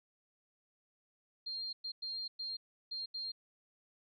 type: tone bursts at uneven times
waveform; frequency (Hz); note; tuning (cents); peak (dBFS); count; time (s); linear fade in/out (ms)
sine; 4202; C8; +7; -38; 6; 1.46-1.73 / 1.84-1.92 / 2.02-2.28 / 2.39-2.57 / 2.91-3.06 / 3.14-3.32; 10
effects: none